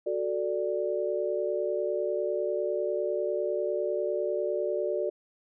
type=chord; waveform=sine; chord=D major; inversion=first; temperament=equal; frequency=370 / 440 / 587.3 Hz; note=F#4 / A4 / D5; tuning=0 / 0 / 0 cents; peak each=-31 / -32 / -30 dBFS; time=0.06-5.1 s; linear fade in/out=10 ms; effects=none